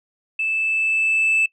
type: tone with level ramp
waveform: sine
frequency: 2631 Hz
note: E7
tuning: 4 cents flat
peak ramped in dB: -19 to -12 dBFS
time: 0.39-1.46 s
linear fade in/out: 5 ms
effects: noise-tail reverb RT60 0.1 s tail -22 dB re dry + tanh soft clip ceiling -13 dBFS